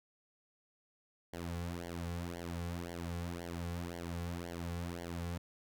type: tone with flanger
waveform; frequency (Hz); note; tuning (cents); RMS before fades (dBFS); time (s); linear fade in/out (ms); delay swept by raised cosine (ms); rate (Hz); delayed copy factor
sawtooth; 86; F2; -26; -41; 1.33-5.38; 5; 0.78 to 3.28; 1.9; -0.95
effects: none